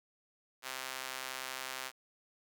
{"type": "tone with high-pass filter", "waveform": "sawtooth", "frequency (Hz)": 130.81, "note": "C3", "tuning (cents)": 0, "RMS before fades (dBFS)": -42, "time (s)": [0.62, 1.92], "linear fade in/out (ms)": 50, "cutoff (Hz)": 1200, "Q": 0.63, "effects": []}